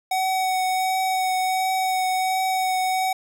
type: tone with vibrato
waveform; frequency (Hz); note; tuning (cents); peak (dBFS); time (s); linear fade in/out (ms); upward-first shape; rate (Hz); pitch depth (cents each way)
square; 750; F#5; +23; -21; 0.11-3.13; 5; triangle; 1.4; 15
effects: 9-bit